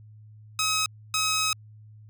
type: tone bursts at uneven times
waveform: 10% pulse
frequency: 1274 Hz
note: D#6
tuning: 41 cents sharp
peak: -15 dBFS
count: 2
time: 0.59-0.86 / 1.14-1.53 s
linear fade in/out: 2 ms
effects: added 107 Hz sine -46 dBFS peak until 2.09 s